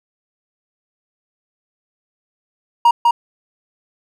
triangle tone with echo, 944 Hz, A#5, 22 cents sharp, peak -5 dBFS, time 2.85-2.91 s, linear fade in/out 5 ms, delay 200 ms, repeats 1, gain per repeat -2 dB, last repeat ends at 3.11 s, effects none

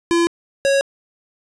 square tone pair in turn, 340 / 551.6 Hz, F4 / C#5, -46 / -9 cents, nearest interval minor sixth, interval 837 cents, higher second, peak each -14 / -14 dBFS, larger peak neither, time 0.11-0.27 / 0.65-0.81 s, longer neither, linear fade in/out 0 ms, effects resampled to 22050 Hz + 9-bit

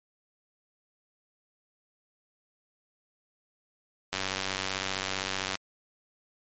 click train, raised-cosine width 0.2 ms, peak -12 dBFS, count 137, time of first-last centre 4.13-5.554 s, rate 95.5 Hz, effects MP3 32 kbps

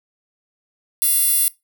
10% pulse tone with high-pass filter, 692 Hz, F5, 16 cents flat, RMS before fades -17 dBFS, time 1.02-1.48 s, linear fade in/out 0 ms, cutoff 11000 Hz, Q 1.4, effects noise-tail reverb RT60 0.2 s tail -21 dB re dry

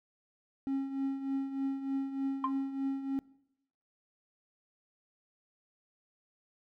triangle tone with tremolo, 271.6 Hz, C#4, 35 cents flat, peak -26 dBFS, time 0.67-3.19 s, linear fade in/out 0 ms, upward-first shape triangle, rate 3.3 Hz, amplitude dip 70%
sine tone with exponential decay, 1046.5 Hz, C6, in tune, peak -23 dBFS, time 2.44-2.55 s, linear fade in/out 2 ms, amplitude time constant 22 ms
effects noise-tail reverb RT60 0.8 s tail -23 dB re dry + tanh soft clip ceiling -22 dBFS

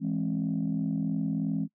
sine chord, E augmented, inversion none, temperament equal with one note detuned, 164.81 / 207.7 / 267 Hz, E3 / G#3 / B#3, 0 / 0 / +35 cents, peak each -30 dBFS, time 0-1.68 s, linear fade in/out 50 ms, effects noise-tail reverb RT60 0.1 s tail -23 dB re dry + tanh soft clip ceiling -20 dBFS

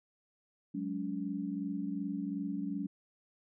sine chord, F# suspended second, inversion none, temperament equal with one note detuned, 185 / 207.7 / 283.7 Hz, F#3 / G#3 / C#4, 0 / 0 / +40 cents, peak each -39 / -39 / -37 dBFS, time 0.74-2.87 s, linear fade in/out 10 ms, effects none

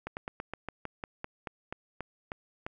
slowing click train, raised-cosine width 0.5 ms, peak -21 dBFS, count 14, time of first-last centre 0.07-2.665 s, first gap 99 ms, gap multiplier 1.11, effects none

